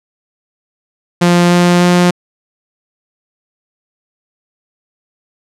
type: tone with pitch steps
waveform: sawtooth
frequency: 174.7 / 175.92 / 177.14 Hz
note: F3 / F3 / F3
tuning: +1 / +13 / +25 cents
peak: -3 dBFS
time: 1.21-2.11 s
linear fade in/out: 10 ms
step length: 300 ms
effects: low-pass 9000 Hz 12 dB/octave